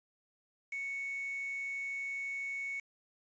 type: tone with quantisation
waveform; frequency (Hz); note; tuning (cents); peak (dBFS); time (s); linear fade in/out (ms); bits
sine; 2217; C#7; 0; -36; 0.72-2.8; 5; 8
effects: resampled to 16000 Hz